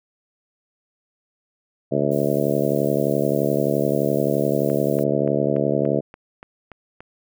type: harmonic tone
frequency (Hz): 71.6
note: D2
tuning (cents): -43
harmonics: 2 / 3 / 4 / 5 / 6 / 7 / 8 / 9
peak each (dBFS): -26 / -26 / -26 / -26 / -26 / -26 / -26 / -26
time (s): 1.91-6.01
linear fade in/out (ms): 20
type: noise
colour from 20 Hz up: violet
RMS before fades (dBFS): -41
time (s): 2.11-5.04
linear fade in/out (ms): 10
type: click train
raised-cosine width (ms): 0.5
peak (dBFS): -24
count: 9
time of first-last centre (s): 4.7-7.005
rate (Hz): 3.47
effects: none